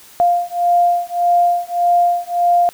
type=beating tone pair; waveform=sine; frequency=699 / 700.7 Hz; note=F5 / F5; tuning=+1 / +6 cents; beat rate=1.7 Hz; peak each=-15 dBFS; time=0.2-2.69 s; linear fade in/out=0 ms; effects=white hiss -43 dBFS RMS until 2.73 s